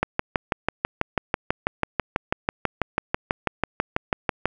click train, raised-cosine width 0.5 ms, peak -5 dBFS, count 28, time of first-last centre 0.03-4.456 s, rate 6.1 Hz, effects none

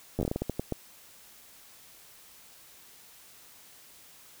slowing click train, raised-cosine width 2 ms, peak -16 dBFS, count 12, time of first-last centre 0.19-0.723 s, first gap 10 ms, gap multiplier 1.29, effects white hiss -54 dBFS RMS until 4.4 s

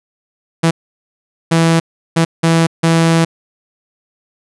sawtooth tone bursts at uneven times, 164.81 Hz, E3, in tune, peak -5 dBFS, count 5, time 0.63-0.71 / 1.51-1.8 / 2.16-2.25 / 2.43-2.67 / 2.83-3.25 s, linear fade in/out 10 ms, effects resampled to 24000 Hz

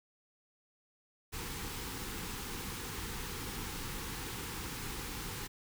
pink band-stop noise, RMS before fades -41 dBFS, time 1.32-5.48 s, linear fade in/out 20 ms, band 510 to 770 Hz, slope 96 dB/octave, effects none

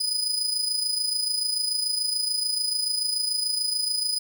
35% pulse tone with amplitude modulation, 4978 Hz, D#8, in tune, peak -20 dBFS, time 0-4.19 s, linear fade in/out 10 ms, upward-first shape sine, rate 26.9 Hz, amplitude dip 55%, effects 10-bit

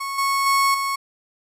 35% pulse tone with level steps, 1101 Hz, C#6, 12 cents flat, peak -24 / -17 / -14 / -20 dBFS, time 0-0.96 s, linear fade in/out 10 ms, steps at 0.18 / 0.46 / 0.74 s, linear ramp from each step 5 ms, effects resampled to 32000 Hz

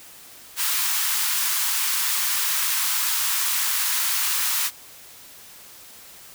white high-pass noise, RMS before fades -23 dBFS, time 0.56-4.71 s, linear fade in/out 50 ms, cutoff 900 Hz, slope 48 dB/octave, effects white hiss -45 dBFS RMS until 6.34 s

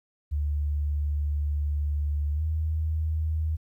sine tone with pitch glide, 73.42 to 78.69 Hz, D2 to D#2, 0 to +20 cents, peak -24 dBFS, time 0.31-3.57 s, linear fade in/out 20 ms, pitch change +120 cents, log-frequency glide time 2.34-2.42 s, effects 11-bit

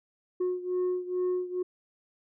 sine beating tone pair, 362.4 / 364.7 Hz, F#4 / F#4, -36 / -25 cents, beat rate 2.3 Hz, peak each -27 / -30 dBFS, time 0.4-1.63 s, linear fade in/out 10 ms, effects tanh soft clip ceiling -24 dBFS

